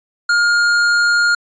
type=tone with tanh clipping; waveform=sine; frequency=1416 Hz; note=F6; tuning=23 cents sharp; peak=-13 dBFS; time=0.29-1.35 s; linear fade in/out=5 ms; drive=15 dB; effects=resampled to 16000 Hz